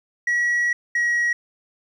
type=tone pair in turn; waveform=sine; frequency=1922 / 1906.5 Hz; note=B6 / A#6; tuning=-48 / +38 cents; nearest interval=unison; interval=14 cents; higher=first; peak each=-15 dBFS; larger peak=neither; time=0.27-0.73 / 0.95-1.33 s; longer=first; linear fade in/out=5 ms; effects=tanh soft clip ceiling -17 dBFS + 9-bit